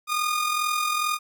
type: tone with amplitude modulation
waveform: sawtooth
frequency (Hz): 1223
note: D#6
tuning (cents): -30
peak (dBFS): -17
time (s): 0.07-1.19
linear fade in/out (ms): 50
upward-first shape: sine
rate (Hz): 42.3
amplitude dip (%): 50
effects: none